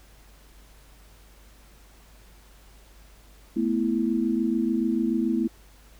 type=chord; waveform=sine; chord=A suspended second; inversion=none; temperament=equal; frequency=220 / 246.9 / 329.6 Hz; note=A3 / B3 / E4; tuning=0 / 0 / 0 cents; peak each=-26 dBFS; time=3.56-5.48 s; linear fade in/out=10 ms; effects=added 50 Hz sine -51 dBFS peak until 5.99 s + pink hiss -56 dBFS RMS until 5.99 s